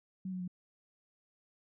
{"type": "tone with pitch steps", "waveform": "sine", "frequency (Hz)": [187.8, 183.72, 179.73], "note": ["F#3", "F#3", "F3"], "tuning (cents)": [26, -12, 50], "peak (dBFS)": -36, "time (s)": [0.25, 0.478], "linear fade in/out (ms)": 5, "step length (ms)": 76, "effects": []}